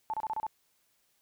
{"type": "tone bursts", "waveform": "sine", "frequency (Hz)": 874, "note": "A5", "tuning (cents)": -12, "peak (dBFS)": -30, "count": 6, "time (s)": [0.1, 0.466], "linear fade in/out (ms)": 0, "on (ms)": 36, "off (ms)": 30, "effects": ["white hiss -72 dBFS RMS until 1.21 s"]}